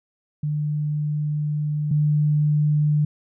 sine tone pair in turn, 149.6 / 149.6 Hz, D3 / D3, +32 / +32 cents, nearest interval unison, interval 0 cents, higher neither, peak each -21 / -16 dBFS, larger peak second, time 0.43-1.91 / 1.91-3.05 s, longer first, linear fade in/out 5 ms, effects none

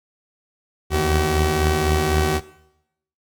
sawtooth tone cluster, 76 / 79.9 / 380 Hz, D#2 / D#2 / F#4, -40 / +47 / +46 cents, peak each -18 dBFS, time 0.9-2.41 s, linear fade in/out 50 ms, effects noise-tail reverb RT60 0.8 s tail -18 dB re dry

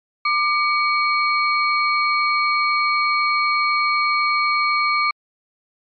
sine tone cluster, 1192 / 2256 / 4250 Hz, D6 / C#7 / C8, +25 / +30 / +26 cents, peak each -18 / -20 / -27 dBFS, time 0.25-5.11 s, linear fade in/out 5 ms, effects MP3 48 kbps

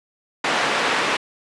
white band-pass noise, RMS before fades -21 dBFS, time 0.44-1.17 s, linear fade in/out 5 ms, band 260 to 2200 Hz, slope 12 dB/octave, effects resampled to 22050 Hz

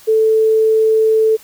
sine tone, 440 Hz, A4, in tune, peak -9 dBFS, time 0.07-1.37 s, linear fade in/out 20 ms, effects white hiss -43 dBFS RMS until 1.43 s

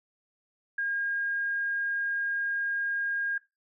sine tone, 1621 Hz, G#6, 42 cents flat, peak -27 dBFS, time 0.78-3.38 s, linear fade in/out 5 ms, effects noise-tail reverb RT60 0.2 s tail -17 dB re dry

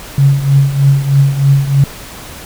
sine tone with tremolo, 138.59 Hz, C#3, in tune, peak -3 dBFS, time 0.18-1.84 s, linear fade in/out 2 ms, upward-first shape triangle, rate 3.2 Hz, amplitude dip 80%, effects pink hiss -30 dBFS RMS until 2.45 s

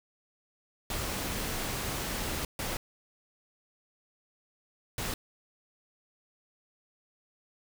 pink noise bursts at uneven times, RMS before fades -34 dBFS, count 3, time 0.9-2.45 / 2.59-2.77 / 4.98-5.14 s, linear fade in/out 2 ms, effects none

